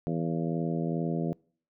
harmonic tone with a mistuned harmonic, 82.4 Hz, E2, in tune, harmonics 2 / 3 / 4 / 5 / 6 / 7 / 8, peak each -30 / -34 / -36 / -38 / -40 / -41 / -42 dBFS, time 0.07-1.33 s, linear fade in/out 0 ms, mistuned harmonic 8, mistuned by +66 cents, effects noise-tail reverb RT60 0.5 s tail -26 dB re dry

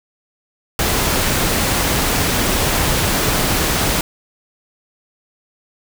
pink noise, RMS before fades -17 dBFS, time 0.79-4.01 s, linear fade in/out 2 ms, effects none

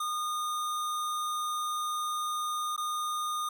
square tone with dropouts, 1223 Hz, D#6, 30 cents flat, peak -31 dBFS, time 0-3.49 s, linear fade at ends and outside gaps 5 ms, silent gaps 2.764-2.777 s, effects none

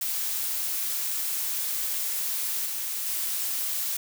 blue noise with level steps, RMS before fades -29 / -31 / -29 dBFS, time 0.01-3.97 s, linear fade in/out 5 ms, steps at 2.65 / 3.05 s, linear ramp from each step 20 ms, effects none

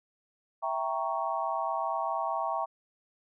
sine chord, E diminished seventh, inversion none, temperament equal, 659.3 / 784 / 932.3 / 1108.7 Hz, E5 / G5 / Bb5 / Db6, 0 / 0 / 0 / 0 cents, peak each -34 dBFS, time 0.62-2.66 s, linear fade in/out 20 ms, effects none

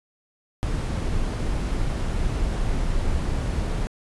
brown noise, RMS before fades -24 dBFS, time 0.63-3.87 s, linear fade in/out 0 ms, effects resampled to 24000 Hz

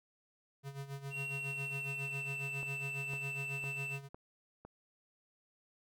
square tone with tremolo, 138.59 Hz, C#3, in tune, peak -40 dBFS, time 0.63-4.09 s, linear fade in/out 50 ms, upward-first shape sine, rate 7.3 Hz, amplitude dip 75%
triangle tone with pitch glide, 2736 to 2666 Hz, F7 to E7, -36 to +19 cents, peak -37 dBFS, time 1.1-3.99 s, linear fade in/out 50 ms, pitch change -45 cents, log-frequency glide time 1.25-2.56 s
click train, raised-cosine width 1 ms, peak -35 dBFS, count 5, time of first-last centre 2.63-4.65 s, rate 1.98 Hz
effects none

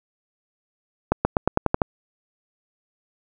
accelerating click train, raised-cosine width 1 ms, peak -3 dBFS, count 8, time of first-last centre 1.12-1.818 s, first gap 130 ms, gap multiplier 0.91, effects none

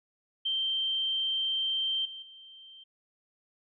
sine tone with level steps, 3136 Hz, G7, in tune, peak -27 / -40 / -48 dBFS, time 0.45-2.84 s, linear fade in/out 10 ms, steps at 2.05 / 2.22 s, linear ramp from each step 5 ms, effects none

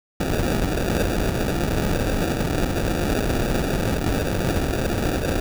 pink noise with sample-and-hold, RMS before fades -22 dBFS, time 0.2-5.4 s, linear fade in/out 5 ms, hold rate 1050 Hz, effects none

